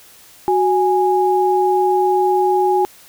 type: tone pair together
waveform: sine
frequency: 370 / 827.7 Hz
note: F#4 / G#5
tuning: 0 / -6 cents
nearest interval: octave + major second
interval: 1394 cents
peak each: -15 dBFS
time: 0.48-2.85 s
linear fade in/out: 0 ms
effects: white hiss -45 dBFS RMS until 3.08 s